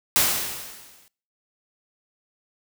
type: noise with exponential decay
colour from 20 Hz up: white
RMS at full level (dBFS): -17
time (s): 0.16-1.08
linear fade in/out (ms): 0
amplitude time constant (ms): 200
effects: noise-tail reverb RT60 0.5 s tail -25 dB re dry